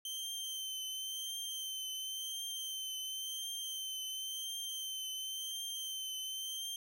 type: tone with vibrato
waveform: sawtooth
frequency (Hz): 3111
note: G7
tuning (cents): -14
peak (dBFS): -36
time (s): 0.05-6.76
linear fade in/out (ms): 2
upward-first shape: triangle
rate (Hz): 0.94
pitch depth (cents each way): 35
effects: none